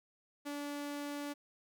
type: tone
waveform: sawtooth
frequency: 288.8 Hz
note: D4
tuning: 29 cents flat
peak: -35 dBFS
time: 0.45-1.34 s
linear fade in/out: 20 ms
effects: none

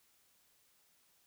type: silence
effects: white hiss -71 dBFS RMS until 1.26 s

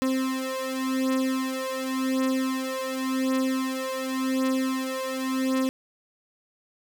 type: beating tone pair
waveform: 35% pulse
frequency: 261.6 / 262.5 Hz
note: C4 / C4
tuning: 0 / +6 cents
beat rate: 0.9 Hz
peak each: -26 / -26 dBFS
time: 0.02-5.69 s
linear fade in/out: 0 ms
effects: none

